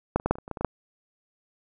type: clicks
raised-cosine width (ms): 1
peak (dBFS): -7 / -23 / -11 / -6 / -25 / -25 / -26 / -18 / -22 / -17 / -6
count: 11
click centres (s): 0.16 / 0.199 / 0.26 / 0.31 / 0.355 / 0.385 / 0.479 / 0.513 / 0.572 / 0.61 / 0.647
effects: none